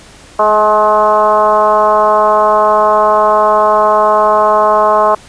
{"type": "tone with frequency modulation", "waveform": "sine", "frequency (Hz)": 850, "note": "G#5", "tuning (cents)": 40, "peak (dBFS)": -6, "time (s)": [0.39, 5.15], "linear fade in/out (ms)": 5, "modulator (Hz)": 213, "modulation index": 1.7, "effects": ["pink hiss -38 dBFS RMS until 5.28 s", "resampled to 22050 Hz"]}